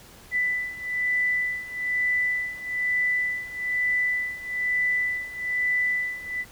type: beating tone pair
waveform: sine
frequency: 1988 / 1989.1 Hz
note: B6 / B6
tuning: +11 / +12 cents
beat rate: 1.1 Hz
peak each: -28 / -25 dBFS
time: 0.31-6.45 s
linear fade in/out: 50 ms
effects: pink hiss -49 dBFS RMS until 6.51 s